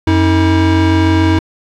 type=tone pair together; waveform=square; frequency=91 / 320 Hz; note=F#2 / D#4; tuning=-28 / +49 cents; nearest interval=octave + minor seventh; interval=2177 cents; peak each=-12 dBFS; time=0.07-1.39 s; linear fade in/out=5 ms; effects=low-pass 4000 Hz 12 dB/octave + 8-bit